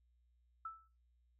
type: tone with exponential decay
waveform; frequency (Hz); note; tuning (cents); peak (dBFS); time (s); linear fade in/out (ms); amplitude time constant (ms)
sine; 1318.5; E6; 0; -39; 0.65-0.88; 5; 50
effects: noise-tail reverb RT60 0.3 s tail -17 dB re dry + added 60 Hz sine -70 dBFS peak until 1.39 s